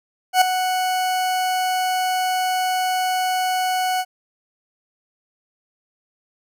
40% pulse tone with ADSR envelope, 740 Hz, F#5, in tune, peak -8 dBFS, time 0.33-4.05 s, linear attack 85 ms, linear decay 4 ms, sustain -10 dB, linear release 50 ms, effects none

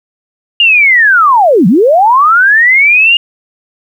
sine linear two-way sweep, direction down then up, 2861 to 160.8 to 2861 Hz, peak -3 dBFS, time 0.6-3.17 s, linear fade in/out 2 ms, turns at 1.67 s, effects 7-bit

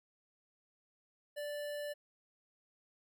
square tone with notch filter, 586 Hz, D5, 4 cents flat, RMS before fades -41 dBFS, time 1.36-1.94 s, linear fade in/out 20 ms, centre 6400 Hz, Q 2, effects none

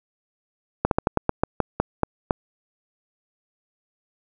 slowing click train, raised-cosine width 1 ms, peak -4 dBFS, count 11, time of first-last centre 0.85-2.308 s, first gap 62 ms, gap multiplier 1.18, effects none

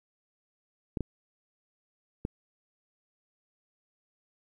clicks, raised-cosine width 3 ms, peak -18 dBFS, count 3, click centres 0.972 / 1.007 / 2.251 s, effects 10-bit

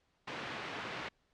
white band-pass noise, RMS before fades -42 dBFS, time 0.27-1.09 s, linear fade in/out 10 ms, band 110 to 2300 Hz, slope 12 dB/octave, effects pink hiss -75 dBFS RMS until 1.33 s + low-pass 5000 Hz 12 dB/octave

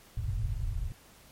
white low-pass noise, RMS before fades -32 dBFS, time 0.17-0.92 s, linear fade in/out 2 ms, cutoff 120 Hz, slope 48 dB/octave, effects pink hiss -57 dBFS RMS until 1.31 s + MP3 64 kbps

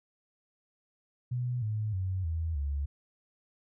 sine tone with pitch steps, 123.47 / 107.49 / 93.57 / 81.46 / 70.91 Hz, B2 / A2 / F#2 / E2 / C#2, 0 / -40 / +20 / -20 / +40 cents, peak -29 dBFS, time 1.31-2.86 s, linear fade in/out 10 ms, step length 310 ms, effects none

